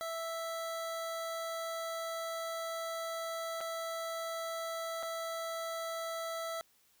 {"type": "tone with dropouts", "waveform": "25% pulse", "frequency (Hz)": 659.3, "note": "E5", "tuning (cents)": 0, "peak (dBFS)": -33, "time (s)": [0.01, 6.61], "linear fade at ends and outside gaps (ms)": 0, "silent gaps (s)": [[3.606, 3.611], [5.027, 5.031]], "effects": ["white hiss -69 dBFS RMS until 7 s"]}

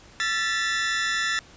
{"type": "tone cluster", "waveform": "sawtooth", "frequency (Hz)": [1345, 1756, 1958], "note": ["E6", "A6", "B6"], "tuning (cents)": [34, -4, -15], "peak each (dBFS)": [-27, -21, -27], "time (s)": [0.2, 1.39], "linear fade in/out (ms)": 0, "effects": ["pink hiss -50 dBFS RMS until 1.56 s", "resampled to 16000 Hz"]}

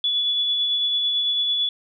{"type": "tone with tremolo", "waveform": "sine", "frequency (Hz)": 3425, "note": "A7", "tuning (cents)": -47, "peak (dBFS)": -18, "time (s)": [0.04, 1.69], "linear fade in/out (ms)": 2, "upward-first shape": "sine", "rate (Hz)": 9, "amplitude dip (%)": 25, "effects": []}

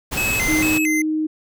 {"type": "noise", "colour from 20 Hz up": "pink", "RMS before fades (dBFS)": -25, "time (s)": [0.11, 0.79], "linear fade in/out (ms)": 20}
{"type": "tone with vibrato", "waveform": "square", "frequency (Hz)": 2311, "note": "D7", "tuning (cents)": -28, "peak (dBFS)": -20, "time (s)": [0.17, 1.02], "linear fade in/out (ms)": 5, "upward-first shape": "square", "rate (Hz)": 2.2, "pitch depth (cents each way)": 190}
{"type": "tone", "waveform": "sine", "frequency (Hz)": 311.1, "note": "D#4", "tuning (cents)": 0, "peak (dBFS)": -18, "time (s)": [0.48, 1.27], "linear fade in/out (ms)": 10}
{"effects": []}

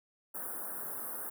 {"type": "band-stop noise", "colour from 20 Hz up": "white", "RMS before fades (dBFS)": -40, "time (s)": [0.34, 1.3], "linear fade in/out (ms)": 10, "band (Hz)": [1600, 9700], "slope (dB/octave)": 48, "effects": ["high-pass 200 Hz 12 dB/octave"]}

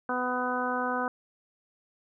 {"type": "harmonic tone", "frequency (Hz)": 250, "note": "B3", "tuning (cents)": 21, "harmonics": [1, 2, 3, 4, 5, 6], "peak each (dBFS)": [-34, -34, -34, -34, -34, -34], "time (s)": [0.09, 1.08], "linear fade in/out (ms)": 2, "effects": []}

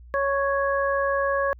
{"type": "harmonic tone", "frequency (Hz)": 554.4, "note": "C#5", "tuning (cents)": 0, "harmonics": [1, 2, 3], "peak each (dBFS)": [-23, -26, -28], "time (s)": [0.14, 1.53], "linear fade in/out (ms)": 0, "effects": ["added 60 Hz sine -43 dBFS peak until 1.59 s"]}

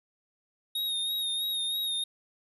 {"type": "tone with vibrato", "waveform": "square", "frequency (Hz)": 3729, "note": "A#7", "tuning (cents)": 0, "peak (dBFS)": -29, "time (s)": [0.75, 2.04], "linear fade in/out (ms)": 5, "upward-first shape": "sine", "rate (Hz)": 3.1, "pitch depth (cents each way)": 38, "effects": []}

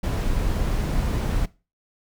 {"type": "noise", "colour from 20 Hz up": "brown", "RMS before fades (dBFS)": -23, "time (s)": [0.03, 1.46], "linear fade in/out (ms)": 10, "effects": ["noise-tail reverb RT60 0.3 s tail -20 dB re dry"]}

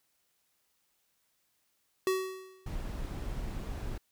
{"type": "tone with exponential decay", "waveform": "square", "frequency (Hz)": 376.9, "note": "F#4", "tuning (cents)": 32, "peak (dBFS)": -25, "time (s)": [2.07, 2.72], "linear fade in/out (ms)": 1, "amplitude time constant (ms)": 140}
{"type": "noise", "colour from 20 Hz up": "brown", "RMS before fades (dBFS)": -37, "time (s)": [2.66, 3.98], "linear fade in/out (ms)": 5}
{"effects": ["white hiss -75 dBFS RMS until 4.11 s"]}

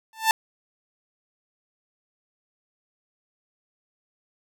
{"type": "tone with exponential growth", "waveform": "sawtooth", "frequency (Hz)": 887, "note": "A5", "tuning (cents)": 14, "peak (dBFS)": -9, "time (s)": [0.13, 0.31], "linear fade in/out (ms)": 1, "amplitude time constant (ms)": 38, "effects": []}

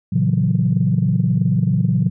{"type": "chord", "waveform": "sine", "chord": "F# dominant seventh", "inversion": "first", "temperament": "just", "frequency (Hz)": [115.62, 138.75, 166.5, 185], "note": ["A#2", "C#3", "E3", "F#3"], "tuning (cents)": [-14, 2, 18, 0], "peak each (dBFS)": -19, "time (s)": [0.12, 2.1], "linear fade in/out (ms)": 10, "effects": ["tanh soft clip ceiling -5 dBFS"]}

